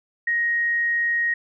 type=tone; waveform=sine; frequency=1877 Hz; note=A#6; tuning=11 cents sharp; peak=-19 dBFS; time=0.27-1.34 s; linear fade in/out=5 ms; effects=none